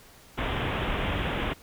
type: low-pass noise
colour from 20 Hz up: pink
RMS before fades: -29 dBFS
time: 0.37-1.54 s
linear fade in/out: 20 ms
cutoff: 3500 Hz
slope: 96 dB/octave
effects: pink hiss -53 dBFS RMS until 1.62 s